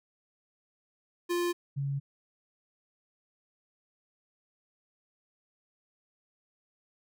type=tone pair in turn; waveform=square / sine; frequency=349.2 / 139.3 Hz; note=F4 / C#3; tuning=0 / +9 cents; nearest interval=octave + major third; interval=1591 cents; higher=first; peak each=-28 / -29 dBFS; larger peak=first; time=1.29-1.53 / 1.76-2 s; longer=neither; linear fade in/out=20 ms; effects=none